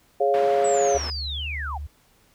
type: chord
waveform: sine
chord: Db major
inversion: second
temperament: equal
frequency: 415.3 / 554.4 / 698.5 Hz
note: Ab4 / Db5 / F5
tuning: 0 / 0 / 0 cents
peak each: -22 dBFS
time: 0.2-0.98 s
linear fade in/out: 10 ms
type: band-pass noise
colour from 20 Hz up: white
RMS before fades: -36 dBFS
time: 0.34-1.1 s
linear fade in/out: 0 ms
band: 160 to 1700 Hz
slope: 12 dB/octave
type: linear sweep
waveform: sine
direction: down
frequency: 7990 to 698.5 Hz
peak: -29 dBFS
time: 0.64-1.78 s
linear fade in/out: 10 ms
type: tone with vibrato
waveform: sine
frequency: 73 Hz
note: D2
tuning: 10 cents flat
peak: -30 dBFS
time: 0.94-1.87 s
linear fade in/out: 10 ms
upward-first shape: triangle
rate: 2.3 Hz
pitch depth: 26 cents each way
effects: pink hiss -60 dBFS RMS until 2.34 s